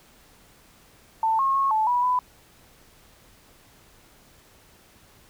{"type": "tone with pitch steps", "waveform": "sine", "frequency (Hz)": [890, 1082, 1092, 871, 978, 998], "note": ["A5", "C#6", "C#6", "A5", "B5", "B5"], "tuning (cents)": [20, -42, -26, -18, -17, 18], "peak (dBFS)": -19, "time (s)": [1.23, 2.19], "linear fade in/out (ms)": 2, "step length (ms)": 160, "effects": ["pink hiss -55 dBFS RMS until 5.29 s"]}